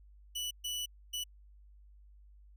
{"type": "tone bursts at uneven times", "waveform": "sawtooth", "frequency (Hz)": 2960, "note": "F#7", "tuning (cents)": 0, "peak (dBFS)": -32, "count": 3, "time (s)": [[0.35, 0.51], [0.64, 0.86], [1.13, 1.24]], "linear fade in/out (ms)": 10, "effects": ["added 50 Hz sine -55 dBFS peak until 2.56 s"]}